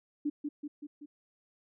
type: tone with echo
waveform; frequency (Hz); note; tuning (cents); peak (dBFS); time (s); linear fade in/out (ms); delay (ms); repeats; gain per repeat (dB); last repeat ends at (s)
sine; 293.7; D4; 0; -28; 0.25-0.3; 10; 190; 4; -4; 1.06
effects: none